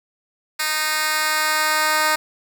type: tone with high-pass filter sweep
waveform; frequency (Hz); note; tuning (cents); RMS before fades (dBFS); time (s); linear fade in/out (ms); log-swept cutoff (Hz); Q
10% pulse; 308.9; D#4; -12; -20; 0.59-2.16; 10; 2000 to 870; 0.73
effects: none